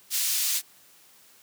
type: high-pass noise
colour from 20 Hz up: pink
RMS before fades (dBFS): -26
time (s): 0.1-0.62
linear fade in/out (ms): 50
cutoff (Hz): 4400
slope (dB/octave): 12
effects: white hiss -56 dBFS RMS until 1.42 s + high-pass 100 Hz 12 dB/octave